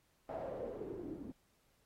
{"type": "noise with low-pass filter sweep", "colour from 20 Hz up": "white", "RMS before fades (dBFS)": -44, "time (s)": [0.29, 1.32], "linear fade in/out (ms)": 2, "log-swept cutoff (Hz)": [710, 260], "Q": 5.4, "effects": ["pink hiss -75 dBFS RMS until 1.85 s", "AAC 48 kbps"]}